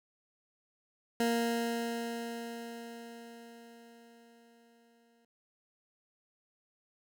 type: tone with exponential decay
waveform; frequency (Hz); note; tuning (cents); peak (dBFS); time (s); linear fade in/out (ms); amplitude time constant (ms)
20% pulse; 233.1; A#3; 0; -22; 1.2-5.25; 2; 880
effects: none